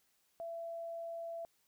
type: tone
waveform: sine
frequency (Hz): 670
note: E5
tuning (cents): +28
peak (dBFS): -40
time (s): 0.4-1.45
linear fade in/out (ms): 0
effects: white hiss -75 dBFS RMS until 1.67 s